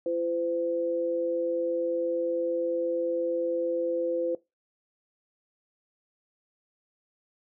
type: tone pair together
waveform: sine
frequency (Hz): 340 / 511.3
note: F4 / C5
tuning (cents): -46 / -40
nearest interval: perfect fifth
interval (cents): 706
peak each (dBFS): -31 / -27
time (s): 0.06-4.35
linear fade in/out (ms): 2
effects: noise-tail reverb RT60 0.2 s tail -19 dB re dry